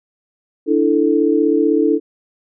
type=chord; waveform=sine; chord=D suspended second; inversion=none; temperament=equal; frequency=293.7 / 329.6 / 440 Hz; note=D4 / E4 / A4; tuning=0 / 0 / 0 cents; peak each=-16 dBFS; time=0.66-2 s; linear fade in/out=50 ms; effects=none